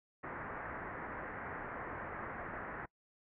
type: low-pass noise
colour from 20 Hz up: white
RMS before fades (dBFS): -44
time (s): 0.23-2.86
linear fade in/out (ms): 10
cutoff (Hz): 1900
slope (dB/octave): 48
effects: noise-tail reverb RT60 0.1 s tail -24 dB re dry